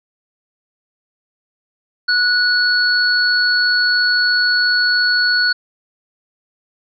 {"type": "tone pair together", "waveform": "sine", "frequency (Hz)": [1470, 4397], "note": ["F#6", "C#8"], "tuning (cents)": [-12, -15], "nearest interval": "octave + perfect fifth", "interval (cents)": 1897, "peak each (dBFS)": [-14, -16], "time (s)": [2.08, 5.53], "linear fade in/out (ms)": 10, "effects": []}